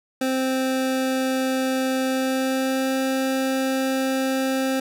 25% pulse tone with pitch glide, 261.6 to 264.6 Hz, C4 to C4, 0 to +20 cents, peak -17 dBFS, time 0.21-4.8 s, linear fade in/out 5 ms, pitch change +20 cents, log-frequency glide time 2.06-2.96 s, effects none

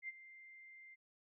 sine tone with ADSR envelope, 2093 Hz, C7, in tune, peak -40 dBFS, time 0.02-0.96 s, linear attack 65 ms, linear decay 27 ms, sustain -15 dB, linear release 27 ms, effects none

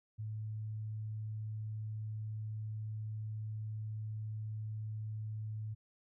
sine tone, 108.2 Hz, A2, 29 cents flat, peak -38 dBFS, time 0.18-5.75 s, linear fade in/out 20 ms, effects none

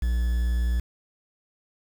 triangle tone with quantisation, 59.6 Hz, A#1, 39 cents sharp, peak -19 dBFS, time 0.02-0.8 s, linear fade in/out 5 ms, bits 7, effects none

